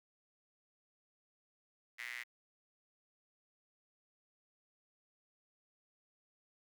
sawtooth tone with high-pass filter, 120.4 Hz, B2, 44 cents flat, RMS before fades -45 dBFS, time 1.98-2.24 s, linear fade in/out 20 ms, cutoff 2000 Hz, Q 7.6, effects none

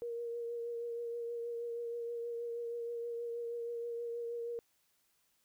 sine tone with vibrato, 470 Hz, A#4, 14 cents sharp, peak -37 dBFS, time 0.02-4.59 s, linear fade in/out 0 ms, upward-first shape triangle, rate 6.3 Hz, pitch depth 24 cents each way, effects white hiss -75 dBFS RMS until 5.44 s

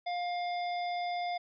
harmonic tone, 706 Hz, F5, 19 cents sharp, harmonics 1 / 3 / 5 / 7, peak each -32 / -42 / -46 / -49 dBFS, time 0.06-1.38 s, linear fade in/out 10 ms, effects none

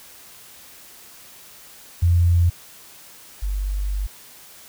sine tone pair in turn, 86.3 / 48.87 Hz, F2 / G1, -20 / -5 cents, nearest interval minor seventh, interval 985 cents, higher first, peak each -13 / -21 dBFS, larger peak first, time 2.02-2.5 / 3.42-4.07 s, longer second, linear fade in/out 10 ms, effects white hiss -45 dBFS RMS until 4.68 s

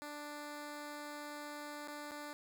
10% pulse tone with dropouts, 294.6 Hz, D4, 6 cents sharp, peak -36 dBFS, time 0.02-2.33 s, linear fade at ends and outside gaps 0 ms, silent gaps 1.875-1.882 / 2.111-2.117 s, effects none

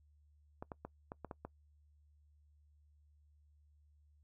clicks, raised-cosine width 1 ms, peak -30 dBFS, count 7, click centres 0.625 / 0.718 / 0.85 / 1.119 / 1.247 / 1.312 / 1.45 s, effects noise-tail reverb RT60 0.1 s tail -23 dB re dry + added 74 Hz sine -65 dBFS peak until 4.23 s

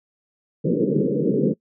pink band-pass noise, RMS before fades -20 dBFS, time 0.64-1.54 s, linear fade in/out 20 ms, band 140 to 520 Hz, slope 96 dB/octave, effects noise-tail reverb RT60 0.1 s tail -23 dB re dry

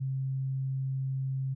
sine tone, 133.4 Hz, C3, 34 cents sharp, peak -29 dBFS, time 0-1.55 s, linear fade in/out 20 ms, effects none

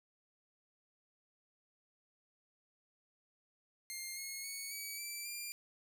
10% pulse tone with pitch steps, 2116 / 2168 / 2221 / 2276 / 2332 / 2389 Hz, C7 / C#7 / C#7 / C#7 / D7 / D7, +19 / -39 / +3 / +45 / -13 / +29 cents, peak -33 dBFS, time 3.9-5.52 s, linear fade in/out 0 ms, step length 270 ms, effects none

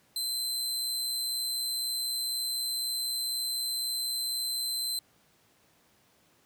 sawtooth tone, 4081 Hz, C8, 44 cents flat, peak -27 dBFS, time 0.16-4.99 s, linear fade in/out 2 ms, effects pink hiss -65 dBFS RMS until 6.45 s + high-pass 100 Hz 12 dB/octave

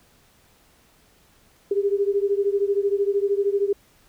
sine beating tone pair, 396.6 / 409.6 Hz, G4 / G#4, +20 / -24 cents, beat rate 13 Hz, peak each -21 / -23 dBFS, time 1.71-3.73 s, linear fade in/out 5 ms, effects pink hiss -58 dBFS RMS until 4.08 s

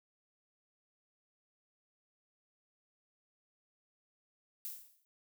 violet noise with exponential decay, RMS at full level -39 dBFS, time 4.65-5.05 s, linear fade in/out 0 ms, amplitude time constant 85 ms, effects none

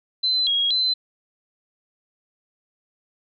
sine tone with vibrato, 3652 Hz, A#7, 36 cents flat, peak -18 dBFS, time 0.23-0.94 s, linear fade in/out 10 ms, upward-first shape square, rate 2.1 Hz, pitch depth 180 cents each way, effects none

